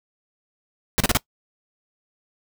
pink noise bursts, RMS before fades -18 dBFS, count 4, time 0.98-1.171 s, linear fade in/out 0 ms, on 23 ms, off 33 ms, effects noise-tail reverb RT60 0.1 s tail -21 dB re dry

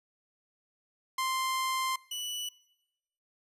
sawtooth tone pair in turn, 1046.5 / 2960 Hz, C6 / F#7, 0 / 0 cents, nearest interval octave + tritone, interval 1800 cents, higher second, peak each -25 / -31 dBFS, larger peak first, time 1.18-1.96 / 2.11-2.49 s, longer first, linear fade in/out 5 ms, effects noise-tail reverb RT60 1.0 s tail -23 dB re dry + resampled to 32000 Hz

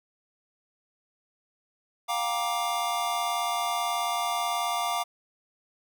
square chord, G minor seventh, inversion third, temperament just, 705.6 / 784 / 940.8 / 1176 Hz, F5 / G5 / Bb5 / D6, +18 / 0 / +16 / +2 cents, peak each -31 / -37 / -34 / -32 dBFS, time 2.08-5.04 s, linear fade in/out 20 ms, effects none

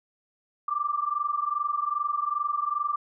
sine tone pair together, 1167.5 / 1190 Hz, D6 / D6, -11 / +22 cents, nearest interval unison, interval 33 cents, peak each -28 dBFS, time 0.68-2.96 s, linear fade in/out 5 ms, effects none

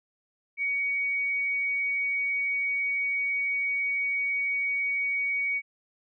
sine tone, 2247 Hz, C#7, 23 cents sharp, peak -25 dBFS, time 0.57-5.62 s, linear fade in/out 50 ms, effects none

